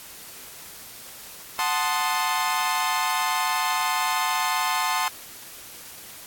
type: chord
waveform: sawtooth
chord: F# diminished seventh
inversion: none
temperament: equal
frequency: 740 / 880 / 1046.5 / 1244.5 Hz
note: F#5 / A5 / C6 / Eb6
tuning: 0 / 0 / 0 / 0 cents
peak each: -26 / -23 / -22 / -27 dBFS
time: 1.59-5.08 s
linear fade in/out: 0 ms
effects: white hiss -42 dBFS RMS until 6.26 s + AAC 64 kbps